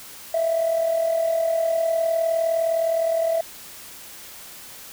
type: tone with amplitude modulation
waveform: sine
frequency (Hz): 659.3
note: E5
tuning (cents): 0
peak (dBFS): -15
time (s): 0.34-3.41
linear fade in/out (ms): 5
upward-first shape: sine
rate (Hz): 39.6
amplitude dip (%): 60
effects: tanh soft clip ceiling -14 dBFS + white hiss -41 dBFS RMS until 4.92 s